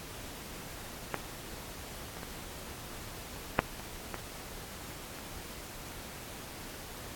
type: clicks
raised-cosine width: 0.5 ms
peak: -15 / -28 / -26 / -6 / -30 / -21 / -29 dBFS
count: 7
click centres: 1.143 / 2.169 / 2.232 / 3.591 / 3.797 / 4.143 / 5.187 s
effects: pink hiss -45 dBFS RMS until 7.15 s + AAC 64 kbps